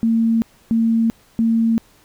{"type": "tone bursts", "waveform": "sine", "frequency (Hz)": 227.3, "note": "A#3", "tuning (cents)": -43, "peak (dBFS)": -13, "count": 3, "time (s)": [0.03, 1.78], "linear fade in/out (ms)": 0, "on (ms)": 390, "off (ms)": 290, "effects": ["pink hiss -53 dBFS RMS until 2.04 s"]}